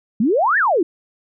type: exponential two-way sweep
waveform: sine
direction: up then down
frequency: 196.5 to 1878 to 303.6 Hz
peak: -13 dBFS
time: 0.2-0.83 s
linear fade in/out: 5 ms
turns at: 0.58 s
effects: none